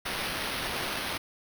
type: noise with sample-and-hold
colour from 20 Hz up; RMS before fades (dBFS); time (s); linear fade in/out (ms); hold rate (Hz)
blue; -33; 0.05-1.18; 10; 7350
effects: none